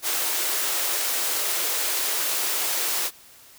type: high-pass noise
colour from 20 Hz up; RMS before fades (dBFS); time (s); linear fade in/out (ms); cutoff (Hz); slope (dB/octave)
white; -25; 0.02-3.11; 50; 310; 48
effects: white hiss -50 dBFS RMS until 3.58 s